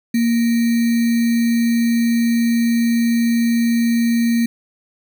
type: tone with sample-and-hold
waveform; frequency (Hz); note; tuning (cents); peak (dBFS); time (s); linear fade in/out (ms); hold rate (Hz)
sine; 233.1; A#3; 0; -13; 0.14-4.46; 5; 2100
effects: none